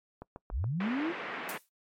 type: click train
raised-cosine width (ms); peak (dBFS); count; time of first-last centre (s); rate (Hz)
1; -28; 4; 0.22-0.642; 7.11
type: linear sweep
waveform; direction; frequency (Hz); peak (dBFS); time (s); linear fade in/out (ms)
sine; up; 30.54 to 359.5; -29; 0.5-1.14; 50
type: band-pass noise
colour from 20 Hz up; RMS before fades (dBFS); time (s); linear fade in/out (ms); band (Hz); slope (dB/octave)
white; -39; 0.8-1.58; 5; 180 to 2300; 24
type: noise with exponential decay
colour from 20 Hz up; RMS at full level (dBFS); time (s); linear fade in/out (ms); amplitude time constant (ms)
blue; -37; 1.49-1.69; 0; 43
effects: noise-tail reverb RT60 0.1 s tail -23 dB re dry + MP3 64 kbps